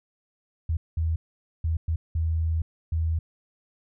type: tone bursts at uneven times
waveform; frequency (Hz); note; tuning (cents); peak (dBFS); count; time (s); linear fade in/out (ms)
sine; 81.1; E2; -28; -22; 6; 0.69-0.77 / 0.97-1.16 / 1.64-1.77 / 1.88-1.96 / 2.15-2.62 / 2.92-3.19; 5
effects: none